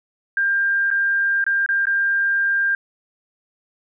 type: tone with dropouts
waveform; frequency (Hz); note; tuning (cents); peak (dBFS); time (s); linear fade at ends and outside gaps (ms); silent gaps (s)
sine; 1596; G6; +31; -16; 0.37-2.75; 2; 0.904-0.912 / 1.441-1.465 / 1.662-1.689 / 1.855-1.869
effects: none